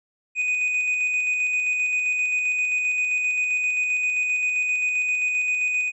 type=tone with tremolo; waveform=triangle; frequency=2489 Hz; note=D#7; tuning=in tune; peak=-18 dBFS; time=0.35-5.92 s; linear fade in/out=50 ms; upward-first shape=square; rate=7.6 Hz; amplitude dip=25%; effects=resampled to 22050 Hz